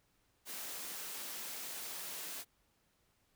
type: high-pass noise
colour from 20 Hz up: white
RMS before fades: -44 dBFS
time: 0.45-2.45 s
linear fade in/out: 50 ms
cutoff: 200 Hz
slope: 12 dB/octave
effects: pink hiss -75 dBFS RMS until 3.35 s